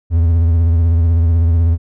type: tone with vibrato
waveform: triangle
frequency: 83.3 Hz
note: E2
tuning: 19 cents sharp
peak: -7 dBFS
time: 0.1-1.78 s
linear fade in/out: 50 ms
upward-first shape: triangle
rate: 16 Hz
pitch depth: 77 cents each way
effects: none